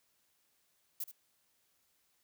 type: noise with echo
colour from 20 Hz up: violet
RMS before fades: -38 dBFS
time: 1-1.04 s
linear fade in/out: 5 ms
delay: 75 ms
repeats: 1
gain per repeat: -12 dB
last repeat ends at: 1.115 s
effects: white hiss -75 dBFS RMS until 2.23 s